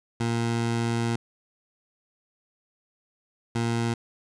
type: tone bursts at uneven times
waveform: 20% pulse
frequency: 116.54 Hz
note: A#2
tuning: in tune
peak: -19 dBFS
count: 2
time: 0.2-1.16 / 3.55-3.94 s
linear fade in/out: 5 ms
effects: resampled to 22050 Hz